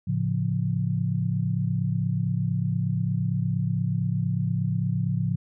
sine chord, A augmented, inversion none, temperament equal, 110 / 138.59 / 174.61 Hz, A2 / C#3 / E#3, 0 / 0 / 0 cents, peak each -27 dBFS, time 0.07-5.36 s, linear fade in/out 10 ms, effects none

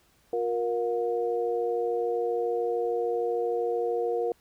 sine tone cluster, 357.6 / 470.7 / 717 Hz, F4 / A#4 / F5, +41 / +17 / +45 cents, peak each -33 / -26 / -34 dBFS, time 0.33-4.32 s, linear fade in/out 2 ms, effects pink hiss -64 dBFS RMS until 4.4 s

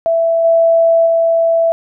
sine tone with level steps, 663 Hz, E5, 10 cents sharp, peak -10 / -7 / -9 dBFS, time 0.06-1.72 s, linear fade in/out 0 ms, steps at 0.44 / 1.06 s, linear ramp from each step 10 ms, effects none

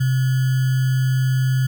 sine tone with sample-and-hold, 130.2 Hz, C3, 8 cents flat, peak -15 dBFS, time 0-1.67 s, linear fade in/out 10 ms, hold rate 1575 Hz, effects none

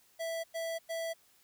square tone bursts, 659.3 Hz, E5, in tune, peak -35 dBFS, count 3, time 0.19-1.138 s, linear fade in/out 20 ms, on 250 ms, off 99 ms, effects white hiss -66 dBFS RMS until 1.43 s

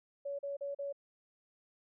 sine tone bursts, 563 Hz, C#5, 27 cents sharp, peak -36 dBFS, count 4, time 0.25-0.927 s, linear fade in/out 10 ms, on 140 ms, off 39 ms, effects none

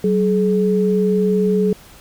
sine tone pair together, 189.14 / 424.6 Hz, F#3 / G#4, +38 / +38 cents, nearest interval octave + major second, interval 1400 cents, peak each -16 dBFS, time 0.04-1.73 s, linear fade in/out 2 ms, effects pink hiss -44 dBFS RMS until 2 s

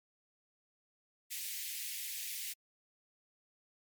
white high-pass noise, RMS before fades -41 dBFS, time 1.3-2.54 s, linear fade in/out 20 ms, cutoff 1900 Hz, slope 48 dB/octave, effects MP3 96 kbps

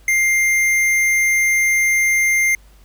sine tone with tanh clipping, 2100 Hz, C7, 6 cents sharp, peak -15 dBFS, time 0.08-2.55 s, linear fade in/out 2 ms, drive 16 dB, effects added 50 Hz sine -44 dBFS peak until 2.84 s + pink hiss -54 dBFS RMS until 2.84 s

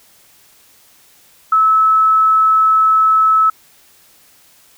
sine tone, 1300 Hz, E6, 24 cents flat, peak -8 dBFS, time 1.52-3.5 s, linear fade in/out 5 ms, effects white hiss -49 dBFS RMS until 4.77 s

